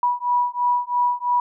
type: beating tone pair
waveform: sine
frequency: 974 / 977 Hz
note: B5 / B5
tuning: -24 / -19 cents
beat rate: 3 Hz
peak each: -21 dBFS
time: 0.03-1.4 s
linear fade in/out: 2 ms
effects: none